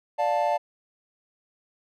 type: chord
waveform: triangle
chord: D minor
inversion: none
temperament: just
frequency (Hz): 587.3 / 704.8 / 881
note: D5 / F5 / A5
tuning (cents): 0 / +16 / +2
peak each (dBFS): -24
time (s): 0.18-0.58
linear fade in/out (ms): 20
effects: none